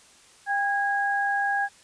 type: tone pair together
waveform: sine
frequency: 799 / 1645.8 Hz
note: G5 / G#6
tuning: +33 / -16 cents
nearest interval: octave + minor second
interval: 1251 cents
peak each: -25 / -25 dBFS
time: 0.46-1.69 s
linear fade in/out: 50 ms
effects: white hiss -54 dBFS RMS until 1.83 s + resampled to 22050 Hz